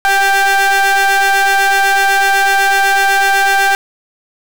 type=ring-modulated tone; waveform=45% pulse; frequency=392 Hz; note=G4; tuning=in tune; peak=-6 dBFS; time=0.05-3.75 s; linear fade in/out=0 ms; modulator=1180 Hz; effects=none